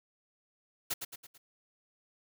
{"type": "noise with echo", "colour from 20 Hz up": "white", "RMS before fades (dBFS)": -33, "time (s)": [0.9, 0.94], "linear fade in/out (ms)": 10, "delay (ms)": 110, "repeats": 4, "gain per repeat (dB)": -6, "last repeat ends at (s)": 1.38, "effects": []}